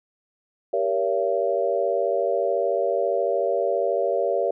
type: chord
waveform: sine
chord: G diminished seventh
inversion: none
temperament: just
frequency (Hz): 392 / 470.4 / 564.5 / 677.4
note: G4 / Bb4 / Db5 / Fb5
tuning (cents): 0 / +16 / +31 / +47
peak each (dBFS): -27 / -26 / -24 / -26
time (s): 0.73-4.51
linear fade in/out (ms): 5
effects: none